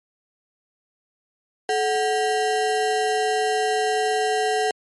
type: ring-modulated tone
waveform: square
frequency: 587.3 Hz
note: D5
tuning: in tune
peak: -17 dBFS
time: 1.69-4.71 s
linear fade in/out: 2 ms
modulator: 156 Hz
effects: MP3 48 kbps